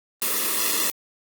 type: noise with comb filter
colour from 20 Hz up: white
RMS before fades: -23 dBFS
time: 0.22-0.9 s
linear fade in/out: 0 ms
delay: 1.3 ms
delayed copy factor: -1
effects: high-pass 200 Hz 12 dB/octave + Opus 24 kbps